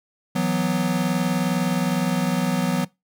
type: chord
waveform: square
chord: E suspended second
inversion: none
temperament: equal with one note detuned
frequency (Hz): 164.81 / 184.46 / 246.9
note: E3 / F#3 / B3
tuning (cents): 0 / -5 / 0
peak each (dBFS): -27 / -23 / -26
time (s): 0.35-2.85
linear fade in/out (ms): 10
effects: noise-tail reverb RT60 0.2 s tail -21 dB re dry